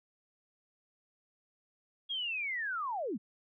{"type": "linear sweep", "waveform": "sine", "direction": "down", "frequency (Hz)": [3322, 166.6], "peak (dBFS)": -33, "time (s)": [2.09, 3.18], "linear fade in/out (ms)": 20, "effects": []}